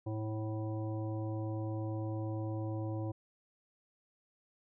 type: harmonic tone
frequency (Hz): 108.9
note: A2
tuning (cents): -17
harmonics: 1 / 3 / 5 / 7 / 9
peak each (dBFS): -36 / -40 / -45 / -50 / -53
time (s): 0.06-3.12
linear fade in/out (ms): 10
effects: none